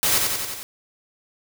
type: noise with echo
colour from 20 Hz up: white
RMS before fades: -20 dBFS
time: 0.03-0.18 s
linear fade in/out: 0 ms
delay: 90 ms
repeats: 5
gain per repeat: -3 dB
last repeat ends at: 0.63 s
effects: none